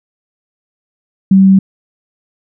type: tone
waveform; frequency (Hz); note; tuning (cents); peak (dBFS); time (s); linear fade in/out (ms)
sine; 192.3; G3; -33; -3; 1.31-1.59; 5
effects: none

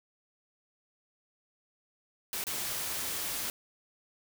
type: noise with dropouts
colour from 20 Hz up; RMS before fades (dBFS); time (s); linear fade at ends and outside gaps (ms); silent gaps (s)
white; -35; 2.33-3.5; 1; 2.44-2.468
effects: none

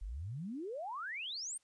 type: exponential sweep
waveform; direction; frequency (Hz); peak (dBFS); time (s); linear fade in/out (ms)
sine; up; 41.2 to 9230; -39; 0.01-1.58; 10
effects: white hiss -75 dBFS RMS until 1.63 s + resampled to 22050 Hz

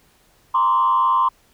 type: tone with frequency modulation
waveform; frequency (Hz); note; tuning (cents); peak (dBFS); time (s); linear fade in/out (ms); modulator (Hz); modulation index
sine; 1044; C6; -4; -13; 0.54-1.29; 10; 104; 0.86
effects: tanh soft clip ceiling -9 dBFS + pink hiss -57 dBFS RMS until 1.53 s

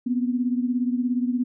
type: beating tone pair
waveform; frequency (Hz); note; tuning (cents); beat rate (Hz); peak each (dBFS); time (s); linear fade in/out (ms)
sine; 243.8 / 260.8; B3 / C4; -22 / -5; 17; -22 / -27; 0.06-1.44; 10
effects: none

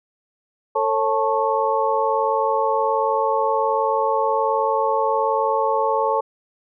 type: tone cluster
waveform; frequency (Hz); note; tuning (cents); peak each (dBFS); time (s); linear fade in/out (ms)
sine; 448.3 / 547 / 877 / 1098; A4 / C#5 / A5 / C#6; +32 / -23 / -6 / -17; -23 / -23 / -21 / -24; 0.75-6.21; 10
effects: none

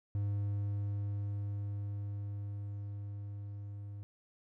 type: tone with level ramp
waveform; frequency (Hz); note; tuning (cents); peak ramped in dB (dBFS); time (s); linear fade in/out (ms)
triangle; 101.6; G#2; -38; -29 to -40; 0.15-4.03; 0
effects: none

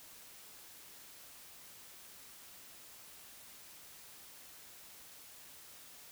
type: silence
effects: white hiss -55 dBFS RMS until 6.11 s

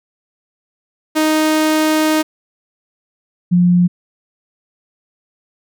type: tone pair in turn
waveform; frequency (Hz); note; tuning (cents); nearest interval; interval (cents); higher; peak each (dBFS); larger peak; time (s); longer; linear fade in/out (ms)
sawtooth / sine; 311.1 / 177.04; D#4 / F3; 0 / +24; minor seventh; 976; first; -8; neither; 1.15-2.23 / 3.51-3.88; first; 20
effects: none

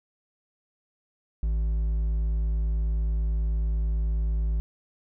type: tone with hard clipping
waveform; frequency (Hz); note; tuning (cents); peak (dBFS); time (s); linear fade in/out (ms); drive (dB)
triangle; 54.6; A1; -13; -24; 1.43-4.6; 0; 7
effects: none

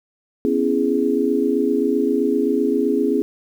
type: chord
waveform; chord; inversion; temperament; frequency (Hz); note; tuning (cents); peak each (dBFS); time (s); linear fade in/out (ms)
sine; C# minor seventh; third; just; 249.5 / 277.2 / 332.6 / 415.8; B3 / C#4 / E4 / G#4; +18 / 0 / +16 / +2; -22 / -21 / -23 / -20; 0.45-3.22; 0
effects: 8-bit

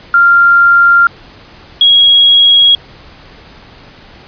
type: tone pair in turn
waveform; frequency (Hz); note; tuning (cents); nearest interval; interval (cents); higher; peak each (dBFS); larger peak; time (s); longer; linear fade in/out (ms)
sine; 1390 / 3306; F6 / G#7; -9 / -9; octave + minor third; 1500; second; -3; neither; 0.14-1.07 / 1.81-2.75; second; 2
effects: pink hiss -37 dBFS RMS until 4.27 s + resampled to 11025 Hz

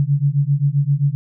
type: beating tone pair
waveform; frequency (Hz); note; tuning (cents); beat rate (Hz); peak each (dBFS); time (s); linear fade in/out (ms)
sine; 138.3 / 145.9; C#3 / D3; -4 / -11; 7.6; -17; 0-1.15; 0
effects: none

